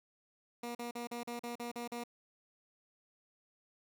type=tone bursts; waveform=15% pulse; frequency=238.5 Hz; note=A#3; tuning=40 cents sharp; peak=-33 dBFS; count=9; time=0.63-2.038 s; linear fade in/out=5 ms; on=120 ms; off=41 ms; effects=none